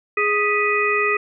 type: harmonic tone with a mistuned harmonic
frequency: 415.3 Hz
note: G#4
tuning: in tune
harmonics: 1 / 3 / 5 / 6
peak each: -22 / -22 / -22 / -22 dBFS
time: 0.17-1.17 s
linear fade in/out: 5 ms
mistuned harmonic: 5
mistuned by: -94 cents
effects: none